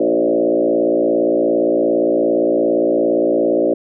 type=tone with frequency modulation; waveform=sine; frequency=445.4 Hz; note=A4; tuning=21 cents sharp; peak=-12 dBFS; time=0-3.74 s; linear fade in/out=5 ms; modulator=57.4 Hz; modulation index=2.9; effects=none